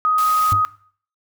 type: tone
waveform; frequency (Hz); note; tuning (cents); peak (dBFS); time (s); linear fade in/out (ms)
sine; 1253; D#6; +12; -14; 0.05-0.65; 0
type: band-stop noise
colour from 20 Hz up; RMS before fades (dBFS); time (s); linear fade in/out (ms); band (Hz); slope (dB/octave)
white; -31; 0.18-0.53; 2; 140 to 560; 24
type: tone with exponential decay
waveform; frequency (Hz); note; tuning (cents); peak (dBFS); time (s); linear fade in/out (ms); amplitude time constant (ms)
triangle; 99.2; G2; +21; -14; 0.52-0.69; 0; 36
effects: noise-tail reverb RT60 0.5 s tail -18 dB re dry